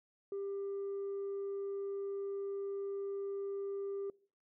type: tone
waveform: sine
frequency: 396.6 Hz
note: G4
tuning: 20 cents sharp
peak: -35 dBFS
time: 0.32-4.1 s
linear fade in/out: 2 ms
effects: noise-tail reverb RT60 0.5 s tail -25 dB re dry + tanh soft clip ceiling -35 dBFS